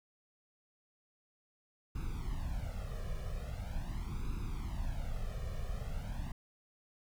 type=noise with flanger; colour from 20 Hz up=brown; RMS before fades=-38 dBFS; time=1.95-6.32 s; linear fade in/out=5 ms; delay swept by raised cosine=0.79 to 1.71 ms; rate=0.42 Hz; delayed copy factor=+0.95; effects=none